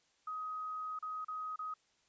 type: tone with dropouts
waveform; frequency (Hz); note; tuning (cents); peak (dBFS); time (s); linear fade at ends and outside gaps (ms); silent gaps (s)
sine; 1259; D#6; +20; -38; 0.27-1.74; 5; 0.99-1.025 / 1.247-1.282 / 1.56-1.59
effects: white hiss -73 dBFS RMS until 2.08 s + resampled to 16000 Hz